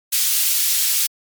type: high-pass noise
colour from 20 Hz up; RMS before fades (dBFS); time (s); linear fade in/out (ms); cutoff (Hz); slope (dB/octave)
white; -18; 0.12-1.07; 10; 2900; 12
effects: MP3 96 kbps